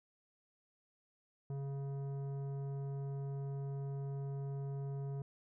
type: tone with tanh clipping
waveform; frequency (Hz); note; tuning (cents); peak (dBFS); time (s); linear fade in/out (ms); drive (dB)
sine; 138.59; C#3; 0; -40; 1.5-5.22; 2; 12
effects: none